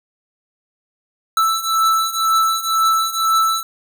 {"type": "beating tone pair", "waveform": "square", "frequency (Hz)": [1318.5, 1320.5], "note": ["E6", "E6"], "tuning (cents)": [0, 3], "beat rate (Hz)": 2, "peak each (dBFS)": [-20, -17], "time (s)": [1.37, 3.63], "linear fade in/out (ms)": 2, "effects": []}